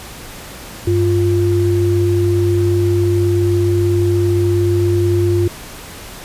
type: tone pair together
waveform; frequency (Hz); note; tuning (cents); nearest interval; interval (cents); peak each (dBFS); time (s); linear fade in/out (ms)
sine; 98 / 349; G2 / F4; 0 / -1; octave + minor seventh; 2199; -14; 0.87-5.48; 5
effects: pink hiss -33 dBFS RMS until 6.24 s + resampled to 32000 Hz